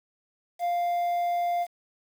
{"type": "tone with quantisation", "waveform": "triangle", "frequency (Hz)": 698.5, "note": "F5", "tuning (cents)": 0, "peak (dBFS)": -22, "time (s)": [0.59, 1.67], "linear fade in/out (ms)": 50, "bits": 8, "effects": []}